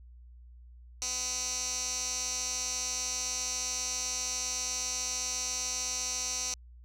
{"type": "tone with band-pass filter", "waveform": "15% pulse", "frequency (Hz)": 252.3, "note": "B3", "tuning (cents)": 37, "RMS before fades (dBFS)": -34, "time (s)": [1.02, 6.54], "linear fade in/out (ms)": 0, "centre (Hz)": 6100, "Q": 4.7, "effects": ["added 60 Hz sine -49 dBFS peak until 6.84 s"]}